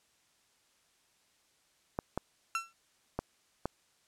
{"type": "clicks", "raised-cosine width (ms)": 1, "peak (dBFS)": -18, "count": 4, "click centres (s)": [1.989, 2.176, 3.19, 3.656]}
{"type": "tone with exponential decay", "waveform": "30% pulse", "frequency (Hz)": 1349, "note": "E6", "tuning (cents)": 40, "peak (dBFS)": -25, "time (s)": [2.55, 2.73], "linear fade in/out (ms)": 1, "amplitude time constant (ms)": 37}
{"effects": ["white hiss -70 dBFS RMS until 4.07 s", "low-pass 9000 Hz 12 dB/octave"]}